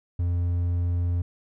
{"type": "tone", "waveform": "triangle", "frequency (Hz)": 87.31, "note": "F2", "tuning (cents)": 0, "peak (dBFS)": -20, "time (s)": [0.19, 1.22], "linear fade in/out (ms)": 5, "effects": []}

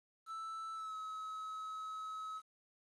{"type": "tone with pitch glide", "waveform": "triangle", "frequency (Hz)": [1320, 1284.6], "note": ["E6", "E6"], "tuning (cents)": [2, -45], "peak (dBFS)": -40, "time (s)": [0.26, 2.42], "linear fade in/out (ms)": 50, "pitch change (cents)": -47, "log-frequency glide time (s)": [0.75, 0.95], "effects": ["resampled to 24000 Hz", "11-bit"]}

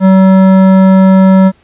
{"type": "tone with hard clipping", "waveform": "sine", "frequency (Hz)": 190, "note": "F#3", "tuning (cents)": 46, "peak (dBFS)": -4, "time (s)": [0, 1.52], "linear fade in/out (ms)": 50, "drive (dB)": 13, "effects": ["pink hiss -49 dBFS RMS until 1.63 s", "resampled to 8000 Hz"]}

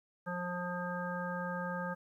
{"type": "harmonic tone", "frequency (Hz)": 177.6, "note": "F3", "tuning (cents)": 29, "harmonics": [1, 3, 5, 7, 9], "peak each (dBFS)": [-39, -41, -43, -43, -42], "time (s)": [0.26, 1.95], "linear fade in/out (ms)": 20, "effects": ["12-bit"]}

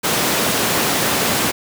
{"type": "high-pass noise", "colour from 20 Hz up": "pink", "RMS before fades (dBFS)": -18, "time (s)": [0.03, 1.52], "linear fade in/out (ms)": 20, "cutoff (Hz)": 180, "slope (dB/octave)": 12, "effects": []}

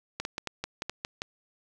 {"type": "clicks", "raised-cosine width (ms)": 0.2, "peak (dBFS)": -15, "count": 9, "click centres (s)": [0.2, 0.251, 0.381, 0.473, 0.64, 0.821, 0.896, 1.049, 1.219], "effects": []}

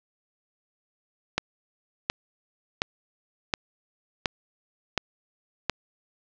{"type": "click train", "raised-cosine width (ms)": 0.2, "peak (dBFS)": -5, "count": 7, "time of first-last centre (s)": [1.38, 5.697], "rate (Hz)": 1.39, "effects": ["low-pass 5000 Hz 12 dB/octave"]}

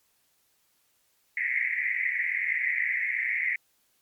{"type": "band-pass noise", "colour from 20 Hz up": "pink", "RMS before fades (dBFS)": -28, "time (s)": [1.37, 3.56], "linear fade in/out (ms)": 2, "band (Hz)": [1900, 2200], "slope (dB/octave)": 96, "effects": ["white hiss -69 dBFS RMS until 4.01 s", "MP3 96 kbps"]}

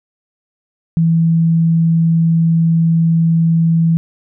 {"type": "tone", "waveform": "sine", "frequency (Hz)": 164.81, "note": "E3", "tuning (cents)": 0, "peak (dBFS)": -9, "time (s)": [0.97, 3.97], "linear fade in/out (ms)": 0, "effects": []}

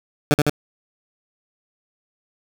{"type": "tone with echo", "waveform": "15% pulse", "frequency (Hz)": 147.7, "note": "D3", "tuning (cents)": 10, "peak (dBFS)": -6, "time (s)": [0.31, 0.34], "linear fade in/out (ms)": 0, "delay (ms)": 78, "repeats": 2, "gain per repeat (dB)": -2, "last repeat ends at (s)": 0.496, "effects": []}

